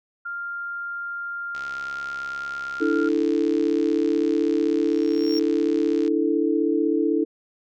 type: tone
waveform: sine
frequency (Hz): 1396.9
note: F6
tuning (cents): 0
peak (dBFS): -28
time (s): 0.25-3.09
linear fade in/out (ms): 10
type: click train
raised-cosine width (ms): 0.2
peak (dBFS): -23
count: 313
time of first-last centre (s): 1.55-6.078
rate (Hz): 68.9
type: chord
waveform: sine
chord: D suspended second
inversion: none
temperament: equal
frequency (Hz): 293.7 / 329.6 / 440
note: D4 / E4 / A4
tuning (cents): 0 / 0 / 0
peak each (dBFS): -23 / -22 / -24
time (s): 2.8-7.25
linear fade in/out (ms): 20
type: tone with exponential growth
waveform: triangle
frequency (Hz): 5530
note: F8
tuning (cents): -18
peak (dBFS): -25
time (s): 4.83-5.39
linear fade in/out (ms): 1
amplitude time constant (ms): 120
effects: none